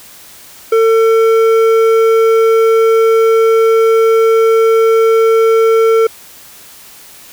sine tone with hard clipping, 450 Hz, A4, 39 cents sharp, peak -8 dBFS, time 0.72-6.07 s, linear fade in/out 5 ms, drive 9 dB, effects white hiss -37 dBFS RMS until 7.32 s

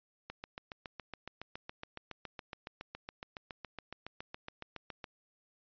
click train, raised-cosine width 0.3 ms, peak -26 dBFS, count 35, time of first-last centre 0.3-5.042 s, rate 7.17 Hz, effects resampled to 11025 Hz

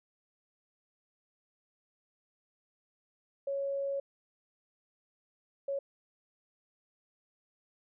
sine tone bursts at uneven times, 554.4 Hz, C#5, in tune, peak -31 dBFS, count 2, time 3.47-4 / 5.68-5.79 s, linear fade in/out 5 ms, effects none

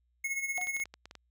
square tone with tremolo, 2177 Hz, C#7, 32 cents flat, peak -30 dBFS, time 0.24-0.84 s, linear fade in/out 5 ms, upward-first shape sine, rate 16 Hz, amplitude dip 65%
clicks, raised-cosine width 0.2 ms, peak -29 dBFS, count 10, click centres 0.576 / 0.614 / 0.671 / 0.766 / 0.8 / 0.856 / 0.94 / 1.056 / 1.111 / 1.153 s
sine tone with exponential decay, 727 Hz, F#5, 31 cents flat, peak -33 dBFS, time 0.58-0.74 s, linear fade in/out 1 ms, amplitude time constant 34 ms
effects added 60 Hz sine -70 dBFS peak until 1.3 s

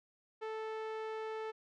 sawtooth tone with low-pass filter, 439 Hz, A4, 4 cents flat, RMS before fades -41 dBFS, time 0.41-1.52 s, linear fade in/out 20 ms, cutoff 2400 Hz, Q 0.61, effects none

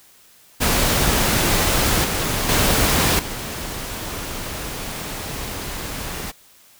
pink noise with level steps, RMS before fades -18 / -22 / -17 / -29 dBFS, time 0.6-6.32 s, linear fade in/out 20 ms, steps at 2.04 / 2.49 / 3.19 s, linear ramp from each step 2 ms, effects white hiss -51 dBFS RMS until 6.79 s

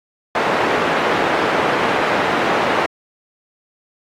pink band-pass noise, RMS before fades -18 dBFS, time 0.35-2.86 s, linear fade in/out 2 ms, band 370 to 1800 Hz, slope 12 dB/octave, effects AAC 48 kbps

